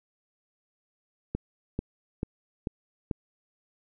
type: click train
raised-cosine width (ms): 3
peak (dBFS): -16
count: 5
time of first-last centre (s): 1.35-3.112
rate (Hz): 2.27
effects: none